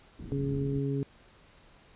pink low-pass noise, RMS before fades -41 dBFS, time 0.19-0.79 s, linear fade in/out 2 ms, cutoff 310 Hz, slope 24 dB/octave
harmonic tone, 138.59 Hz, C#3, in tune, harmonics 1 / 2 / 3, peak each -30 / -33 / -35 dBFS, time 0.32-1.03 s, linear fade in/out 0 ms
effects pink hiss -58 dBFS RMS until 1.95 s + resampled to 8000 Hz

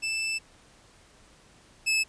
sawtooth tone pair in turn, 2642 / 2607 Hz, E7 / E7, +3 / -20 cents, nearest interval unison, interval 23 cents, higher first, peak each -24 / -19 dBFS, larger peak second, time 0.02-0.39 / 1.86-2.04 s, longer first, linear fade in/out 20 ms, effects pink hiss -57 dBFS RMS until 2.08 s + resampled to 22050 Hz

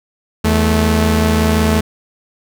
sawtooth tone pair together, 81.06 / 217.6 Hz, E2 / A3, -29 / -19 cents, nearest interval octave + perfect fourth, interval 1710 cents, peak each -10 dBFS, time 0.44-1.81 s, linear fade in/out 10 ms, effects none

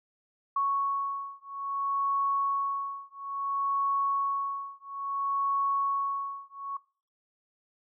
sine beating tone pair, 1108.7 / 1109.29 Hz, C#6 / C#6, 0 / +1 cents, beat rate 0.59 Hz, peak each -30 dBFS, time 0.56-6.77 s, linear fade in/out 5 ms, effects noise-tail reverb RT60 0.4 s tail -21 dB re dry

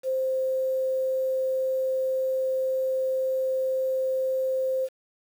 sine tone with quantisation, 523.3 Hz, C5, in tune, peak -23 dBFS, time 0.03-4.89 s, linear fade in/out 50 ms, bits 8, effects none

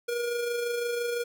square tone with amplitude modulation, 476.9 Hz, A#4, 39 cents sharp, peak -27 dBFS, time 0.08-1.24 s, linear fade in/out 10 ms, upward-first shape sine, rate 25.9 Hz, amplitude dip 35%, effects none

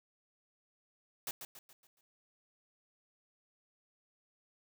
white noise with echo, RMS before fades -39 dBFS, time 1.27-1.31 s, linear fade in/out 2 ms, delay 140 ms, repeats 5, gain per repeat -7 dB, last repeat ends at 2.01 s, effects none

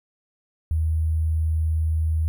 sine tone with sample-and-hold, 79.5 Hz, D#2, 38 cents sharp, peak -19 dBFS, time 0.71-2.28 s, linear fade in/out 0 ms, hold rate 11025 Hz, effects none

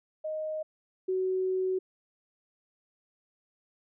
sine tone pair in turn, 622.3 / 374 Hz, D#5 / F#4, 0 / +19 cents, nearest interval major sixth, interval 881 cents, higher first, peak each -31 / -26 dBFS, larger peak second, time 0.24-0.63 / 1.08-1.79 s, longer second, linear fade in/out 10 ms, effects none

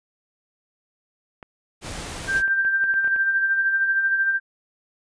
clicks, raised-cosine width 0.5 ms, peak -24 dBFS, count 12, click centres 1.428 / 1.924 / 2.122 / 2.246 / 2.359 / 2.479 / 2.65 / 2.84 / 2.94 / 3.045 / 3.076 / 3.162 s
pink noise, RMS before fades -33 dBFS, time 1.81-2.43 s, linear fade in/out 50 ms
sine tone with tremolo, 1576 Hz, G6, 9 cents sharp, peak -16 dBFS, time 2.27-4.4 s, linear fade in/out 50 ms, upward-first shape sine, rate 13 Hz, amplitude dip 45%
effects resampled to 22050 Hz

